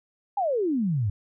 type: exponential sweep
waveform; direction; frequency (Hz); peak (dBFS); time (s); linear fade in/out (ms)
sine; down; 844 to 94.3; -22; 0.37-1.1; 5
effects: none